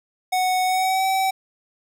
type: tone with pitch glide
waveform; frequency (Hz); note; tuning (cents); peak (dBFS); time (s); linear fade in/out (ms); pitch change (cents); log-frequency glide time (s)
square; 740 to 765.7; F#5 to G5; 0 to -41; -19; 0.32-1.31; 10; +59; 0.65-1.05
effects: none